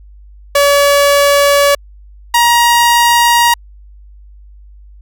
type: tone pair in turn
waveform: sawtooth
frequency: 569 / 946.8 Hz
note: C#5 / A#5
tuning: +45 / +27 cents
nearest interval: major sixth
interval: 882 cents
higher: second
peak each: -3 dBFS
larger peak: neither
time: 0.55-1.75 / 2.34-3.54 s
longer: neither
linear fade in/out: 5 ms
effects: added 50 Hz sine -35 dBFS peak until 5.01 s